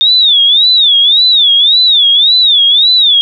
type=tone with vibrato; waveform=sine; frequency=3616 Hz; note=A7; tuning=47 cents sharp; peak=-4 dBFS; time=0.01-3.21 s; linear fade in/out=0 ms; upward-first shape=sine; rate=1.8 Hz; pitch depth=180 cents each way; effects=none